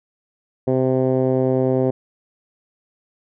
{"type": "tone with low-pass filter", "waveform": "10% pulse", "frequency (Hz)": 130, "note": "C3", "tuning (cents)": -11, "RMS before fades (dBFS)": -18, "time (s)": [0.67, 1.91], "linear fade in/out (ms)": 10, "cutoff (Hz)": 490, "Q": 1.5, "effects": []}